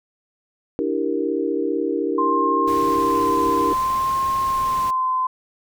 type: chord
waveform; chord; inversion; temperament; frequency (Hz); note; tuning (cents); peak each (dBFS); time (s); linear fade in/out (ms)
sine; E half-diminished seventh; third; equal; 293.7 / 329.6 / 392 / 466.2; D4 / E4 / G4 / Bb4; 0 / 0 / 0 / 0; -25; 0.79-3.73; 0
type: tone with vibrato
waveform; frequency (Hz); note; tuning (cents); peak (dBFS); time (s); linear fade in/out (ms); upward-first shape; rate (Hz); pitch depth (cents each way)
sine; 1046.5; C6; 0; -18; 2.18-5.27; 5; sine; 0.58; 31
type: noise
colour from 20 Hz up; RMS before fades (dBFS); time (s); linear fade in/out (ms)
pink; -35; 2.67-4.91; 10
effects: none